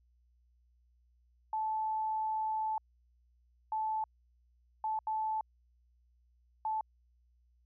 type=tone bursts at uneven times; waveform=sine; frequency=872 Hz; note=A5; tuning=16 cents flat; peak=-31 dBFS; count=5; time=1.53-2.78 / 3.72-4.04 / 4.84-4.99 / 5.07-5.41 / 6.65-6.81 s; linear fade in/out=2 ms; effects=added 60 Hz sine -66 dBFS peak until 7.65 s